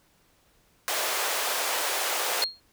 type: high-pass noise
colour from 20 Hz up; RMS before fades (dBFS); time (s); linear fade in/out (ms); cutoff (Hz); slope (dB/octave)
pink; -28; 0.88-2.44; 0; 490; 24
type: tone with exponential decay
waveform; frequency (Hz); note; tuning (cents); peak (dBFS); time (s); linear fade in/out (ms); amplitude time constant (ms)
sine; 4256; C8; +29; -19; 2.42-2.6; 1; 37
effects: pink hiss -64 dBFS RMS until 2.72 s